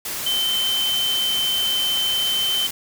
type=tone in noise; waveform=sine; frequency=3084 Hz; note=G7; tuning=29 cents flat; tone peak=-19 dBFS; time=0.26-2.67 s; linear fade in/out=5 ms; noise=white; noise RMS=-28 dBFS; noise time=0.05-2.71 s; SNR=+6 dB; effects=none